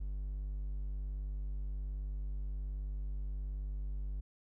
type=tone; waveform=triangle; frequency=49.37 Hz; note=G1; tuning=13 cents sharp; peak=-34 dBFS; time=0-4.21 s; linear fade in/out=10 ms; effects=none